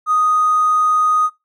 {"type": "tone with hard clipping", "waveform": "triangle", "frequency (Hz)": 1244.5, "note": "D#6", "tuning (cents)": 0, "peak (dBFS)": -12, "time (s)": [0.06, 1.3], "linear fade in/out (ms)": 50, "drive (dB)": 3, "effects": ["noise-tail reverb RT60 0.2 s tail -22 dB re dry"]}